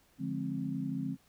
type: chord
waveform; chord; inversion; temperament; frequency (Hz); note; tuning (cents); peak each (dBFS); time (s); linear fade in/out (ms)
sine; D half-diminished seventh; none; just; 146.83 / 176.2 / 211.4 / 264.3; D3 / F3 / Ab3 / C4; 0 / +16 / +31 / +18; -39 / -39 / -40 / -36; 0.18-1.17; 50
effects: pink hiss -67 dBFS RMS until 1.28 s